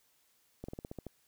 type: slowing click train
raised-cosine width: 2 ms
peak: -28 dBFS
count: 8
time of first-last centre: 0.64-1.067 s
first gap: 45 ms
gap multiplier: 1.1
effects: white hiss -71 dBFS RMS until 1.27 s